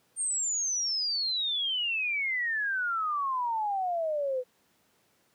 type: exponential sweep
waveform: sine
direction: down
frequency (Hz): 8870 to 493.9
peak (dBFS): -27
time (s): 0.16-4.44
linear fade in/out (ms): 50
effects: pink hiss -68 dBFS RMS until 5.34 s + high-pass 150 Hz 12 dB/octave